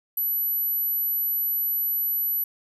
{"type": "tone", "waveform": "sine", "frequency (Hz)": 11840, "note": "F#9", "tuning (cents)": 0, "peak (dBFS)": -21, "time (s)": [0.17, 2.44], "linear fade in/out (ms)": 5, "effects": ["tanh soft clip ceiling -19 dBFS"]}